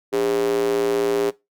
square tone with high-pass filter, 57.8 Hz, A#1, 14 cents flat, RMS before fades -21 dBFS, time 0.12-1.31 s, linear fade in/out 20 ms, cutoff 380 Hz, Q 6.1, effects noise-tail reverb RT60 0.2 s tail -19 dB re dry

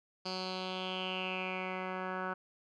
10% pulse tone with low-pass filter sweep, 185.8 Hz, F#3, 7 cents sharp, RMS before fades -38 dBFS, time 0.25-2.34 s, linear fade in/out 10 ms, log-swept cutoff 4700 to 1500 Hz, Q 6.1, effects none

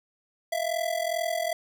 square ring-modulated tone, 666 Hz, E5, 18 cents sharp, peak -24 dBFS, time 0.52-1.53 s, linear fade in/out 2 ms, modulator 21.2 Hz, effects none

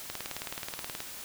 click train, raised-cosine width 0.2 ms, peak -18 dBFS, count 18, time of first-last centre 0.1-1.004 s, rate 18.8 Hz, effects white hiss -43 dBFS RMS until 1.24 s

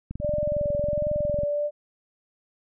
click train, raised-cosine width 5 ms, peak -20 dBFS, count 30, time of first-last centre 0.11-1.434 s, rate 21.9 Hz
sine tone with vibrato, 589 Hz, D5, 5 cents sharp, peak -23 dBFS, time 0.2-1.71 s, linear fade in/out 50 ms, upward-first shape triangle, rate 1.4 Hz, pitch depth 23 cents each way
effects none

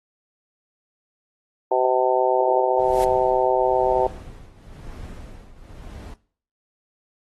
harmonic tone, 127.8 Hz, C3, 40 cents flat, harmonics 3 / 4 / 5 / 6 / 7, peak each -23 / -23 / -23 / -23 / -23 dBFS, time 1.71-4.07 s, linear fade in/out 5 ms
white noise with exponential growth, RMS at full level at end -32 dBFS, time 2.76-3.04 s, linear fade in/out 0 ms, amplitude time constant 59 ms
brown noise with tremolo, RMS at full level -35 dBFS, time 2.79-6.14 s, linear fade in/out 2 ms, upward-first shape triangle, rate 1 Hz, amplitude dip 80%
effects noise-tail reverb RT60 0.5 s tail -19 dB re dry + AAC 32 kbps

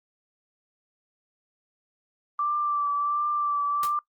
sine tone with vibrato, 1171 Hz, D6, 5 cents flat, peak -23 dBFS, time 2.39-3.99 s, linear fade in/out 2 ms, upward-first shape triangle, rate 1.4 Hz, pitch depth 28 cents each way
white noise with exponential decay, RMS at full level -31 dBFS, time 3.83-3.95 s, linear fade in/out 2 ms, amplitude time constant 25 ms
effects noise-tail reverb RT60 0.1 s tail -22 dB re dry + Opus 24 kbps

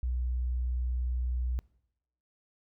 sine tone, 61.74 Hz, B1, in tune, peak -28 dBFS, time 0.03-1.59 s, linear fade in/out 0 ms, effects noise-tail reverb RT60 0.8 s tail -23 dB re dry

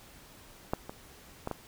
clicks, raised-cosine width 1 ms, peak -14 / -25 / -19 / -19 dBFS, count 4, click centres 0.735 / 0.895 / 1.474 / 1.513 s, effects pink hiss -54 dBFS RMS until 1.67 s

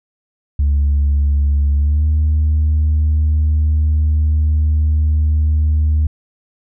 sine tone with pitch glide, 71.4 to 76.52 Hz, D2 to D#2, -48 to -28 cents, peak -9 dBFS, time 0.59-6.07 s, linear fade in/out 5 ms, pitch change +120 cents, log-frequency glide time 1.76-2.06 s, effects tanh soft clip ceiling -9 dBFS

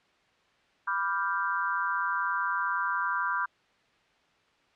sine chord, G dominant seventh, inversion first, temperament equal, 987.8 / 1174.7 / 1396.9 / 1568 Hz, B5 / D6 / F6 / G6, 0 / 0 / 0 / 0 cents, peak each -32 dBFS, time 0.87-3.46 s, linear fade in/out 10 ms, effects white hiss -65 dBFS RMS until 4.75 s + low-pass 3000 Hz 12 dB/octave

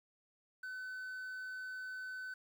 triangle tone with quantisation, 1513 Hz, F#6, 38 cents sharp, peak -40 dBFS, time 0.63-2.34 s, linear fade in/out 5 ms, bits 11, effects none

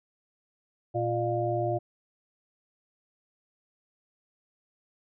harmonic tone with a mistuned harmonic, 116.9 Hz, A#2, 5 cents sharp, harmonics 1 / 3 / 5 / 6, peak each -31 / -31 / -31 / -31 dBFS, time 0.94-1.79 s, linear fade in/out 20 ms, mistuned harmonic 5, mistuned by +50 cents, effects none

